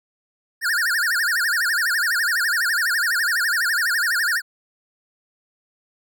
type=tone with vibrato; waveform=square; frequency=1617 Hz; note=G#6; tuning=47 cents flat; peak=-19 dBFS; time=0.61-4.42 s; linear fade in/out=50 ms; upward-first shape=sine; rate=12 Hz; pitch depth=250 cents each way; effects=none